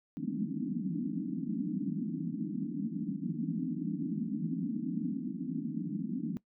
pink band-pass noise, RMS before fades -35 dBFS, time 0.17-6.37 s, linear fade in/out 0 ms, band 160 to 310 Hz, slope 96 dB/octave, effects noise-tail reverb RT60 0.1 s tail -20 dB re dry

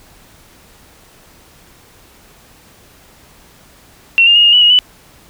sine tone with pitch steps, 2724 / 2810 / 2861 / 2838 / 2953 / 2879 / 2980 Hz, F7 / F7 / F7 / F7 / F#7 / F#7 / F#7, -44 / +10 / +41 / +27 / -4 / -48 / +12 cents, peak -5 dBFS, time 4.18-4.789 s, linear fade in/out 0 ms, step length 87 ms, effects pink hiss -45 dBFS RMS until 5.29 s

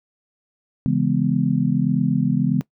sine chord, C# minor seventh, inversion none, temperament just, 138.59 / 166.31 / 207.9 / 249.5 Hz, C#3 / E3 / G#3 / B3, 0 / +16 / +2 / +18 cents, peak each -22 dBFS, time 0.86-2.61 s, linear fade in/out 0 ms, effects noise-tail reverb RT60 0.1 s tail -20 dB re dry

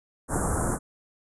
pink band-stop noise, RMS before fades -26 dBFS, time 0.28-0.79 s, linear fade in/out 50 ms, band 1500 to 7400 Hz, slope 48 dB/octave, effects resampled to 24000 Hz

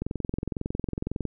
click train, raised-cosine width 3 ms, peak -16 dBFS, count 28, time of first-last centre 0.02-1.253 s, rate 21.9 Hz, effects none

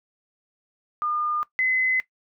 sine tone pair in turn, 1212 / 2034 Hz, D#6 / C7, -46 / -50 cents, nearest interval major sixth, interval 896 cents, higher second, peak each -23 / -19 dBFS, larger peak second, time 1.02-1.43 / 1.59-2 s, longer neither, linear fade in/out 0 ms, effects noise-tail reverb RT60 0.1 s tail -17 dB re dry

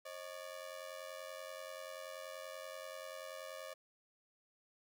sawtooth ring-modulated tone, 580 Hz, D5, 22 cents flat, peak -39 dBFS, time 0.05-3.74 s, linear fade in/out 10 ms, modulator 45.2 Hz, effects none

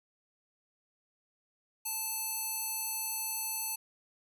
square tone with band-pass filter, 876 Hz, A5, 8 cents flat, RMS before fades -36 dBFS, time 1.85-3.76 s, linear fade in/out 10 ms, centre 11000 Hz, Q 1.7, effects none

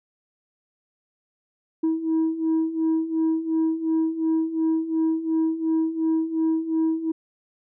sine beating tone pair, 320 / 322.8 Hz, D#4 / E4, +49 / -36 cents, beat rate 2.8 Hz, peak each -24 / -20 dBFS, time 1.83-7.12 s, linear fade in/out 10 ms, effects tanh soft clip ceiling -17 dBFS

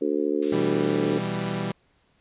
harmonic tone, 73.8 Hz, D2, 9 cents sharp, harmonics 3 / 4 / 5 / 6 / 7, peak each -35 / -26 / -27 / -27 / -34 dBFS, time 0.01-1.19 s, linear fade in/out 10 ms
blue noise, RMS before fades -34 dBFS, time 0.42-1.61 s, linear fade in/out 5 ms
sawtooth chord, E minor, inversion second, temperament equal, 123.47 / 164.81 / 196 Hz, B2 / E3 / G3, 0 / 0 / 0 cents, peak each -29 / -27 / -25 dBFS, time 0.52-1.72 s, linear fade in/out 5 ms
effects pink hiss -65 dBFS RMS until 2.2 s + resampled to 8000 Hz

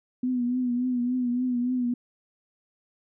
sine tone with vibrato, 247.8 Hz, B3, 6 cents sharp, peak -23 dBFS, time 0.23-1.94 s, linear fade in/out 5 ms, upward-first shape triangle, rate 3.5 Hz, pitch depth 59 cents each way, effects none

